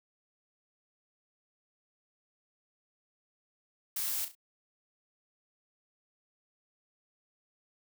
blue noise with echo, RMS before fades -34 dBFS, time 3.96-4.25 s, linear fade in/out 5 ms, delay 34 ms, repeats 3, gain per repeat -9 dB, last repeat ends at 4.352 s, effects none

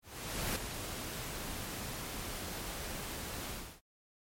pink noise with ADSR envelope, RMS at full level -34 dBFS, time 0.02-3.81 s, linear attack 540 ms, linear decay 3 ms, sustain -7 dB, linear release 310 ms, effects MP3 64 kbps

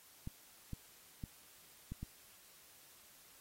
clicks, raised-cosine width 5 ms, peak -30 dBFS, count 5, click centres 0.274 / 0.733 / 1.238 / 1.92 / 2.03 s, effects white hiss -62 dBFS RMS until 3.4 s + AAC 48 kbps

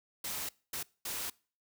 white noise bursts at uneven times, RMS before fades -38 dBFS, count 3, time 0.24-0.49 / 0.73-0.83 / 1.05-1.3 s, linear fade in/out 5 ms, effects noise-tail reverb RT60 0.4 s tail -24 dB re dry

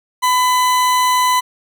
40% pulse tone, 1003 Hz, B5, 26 cents sharp, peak -11 dBFS, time 0.22-1.41 s, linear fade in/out 20 ms, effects none

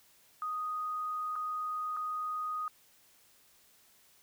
sine tone with dropouts, 1244 Hz, D#6, 1 cent flat, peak -33 dBFS, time 0.42-2.68 s, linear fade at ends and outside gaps 1 ms, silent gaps 1.356-1.361 / 1.966-1.97 s, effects white hiss -64 dBFS RMS until 4.22 s

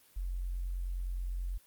sine tone, 44.68 Hz, F1, 40 cents sharp, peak -33 dBFS, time 0.16-1.58 s, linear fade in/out 10 ms, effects white hiss -63 dBFS RMS until 1.66 s + Opus 32 kbps

